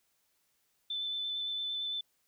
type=tone with vibrato; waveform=sine; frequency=3520 Hz; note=A7; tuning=in tune; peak=-33 dBFS; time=0.9-2.01 s; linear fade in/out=5 ms; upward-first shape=square; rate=8.8 Hz; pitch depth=10 cents each way; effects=white hiss -75 dBFS RMS until 2.27 s